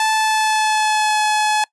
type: tone with pitch glide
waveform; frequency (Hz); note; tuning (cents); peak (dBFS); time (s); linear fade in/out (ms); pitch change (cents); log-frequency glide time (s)
sawtooth; 874 to 852.6; A5 to G#5; -12 to +45; -11; 0-1.64; 2; -43; 0.12-1.21
effects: noise-tail reverb RT60 0.1 s tail -23 dB re dry + resampled to 24000 Hz